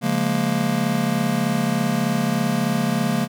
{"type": "chord", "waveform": "square", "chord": "Bb minor seventh", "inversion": "first", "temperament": "just", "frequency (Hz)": [139.85, 174.81, 209.8, 233.1], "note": ["Db3", "F3", "Ab3", "Bb3"], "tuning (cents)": [16, 2, 18, 0], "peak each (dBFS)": [-27, -26, -25, -24], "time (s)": [0.01, 3.28], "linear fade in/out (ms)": 50, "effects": []}